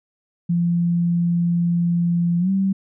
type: tone with pitch glide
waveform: sine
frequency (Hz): 172 to 193.06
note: F3 to G3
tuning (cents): -26 to -26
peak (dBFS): -16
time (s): 0.49-2.73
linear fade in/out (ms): 10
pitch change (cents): +200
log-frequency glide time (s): 2.39-2.5
effects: none